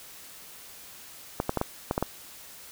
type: clicks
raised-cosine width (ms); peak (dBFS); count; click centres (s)
1; -11; 7; 1.401 / 1.494 / 1.573 / 1.614 / 1.911 / 1.979 / 2.026
effects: white hiss -47 dBFS RMS until 2.71 s